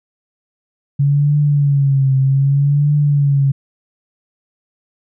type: tone with vibrato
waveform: sine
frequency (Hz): 140.2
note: C#3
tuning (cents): +20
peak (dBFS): -10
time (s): 0.99-3.52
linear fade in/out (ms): 10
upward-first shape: triangle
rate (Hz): 0.64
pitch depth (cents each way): 92
effects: none